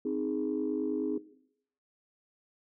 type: chord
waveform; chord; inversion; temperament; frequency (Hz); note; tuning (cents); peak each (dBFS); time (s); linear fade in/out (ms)
sine; Ab major; first; equal; 261.6 / 311.1 / 415.3; C4 / Eb4 / Ab4; 0 / 0 / 0; -33; 0.05-1.18; 5
effects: noise-tail reverb RT60 0.7 s tail -17 dB re dry + tanh soft clip ceiling -21 dBFS